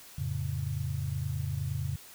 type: chord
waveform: sine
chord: F augmented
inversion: none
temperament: equal with one note detuned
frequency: 87.86 / 110 / 138.59 Hz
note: F2 / A2 / C#3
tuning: +11 / 0 / 0 cents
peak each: -35 / -36 / -33 dBFS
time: 0.18-1.96 s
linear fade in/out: 5 ms
effects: white hiss -51 dBFS RMS until 2.14 s